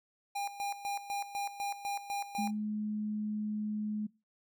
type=tone with tremolo; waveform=square; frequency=806 Hz; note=G5; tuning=48 cents sharp; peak=-34 dBFS; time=0.35-2.51 s; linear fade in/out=10 ms; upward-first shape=square; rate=4 Hz; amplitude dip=75%
type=tone; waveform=sine; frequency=211.9 Hz; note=G#3; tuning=35 cents sharp; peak=-32 dBFS; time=2.38-4.07 s; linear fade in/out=10 ms
effects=noise-tail reverb RT60 0.3 s tail -23 dB re dry